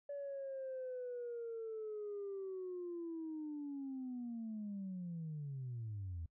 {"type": "linear sweep", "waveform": "sine", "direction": "down", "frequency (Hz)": [573, 79.1], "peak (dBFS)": -40, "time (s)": [0.09, 6.26], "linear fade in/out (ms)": 5, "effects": ["noise-tail reverb RT60 0.1 s tail -26 dB re dry", "tanh soft clip ceiling -38 dBFS"]}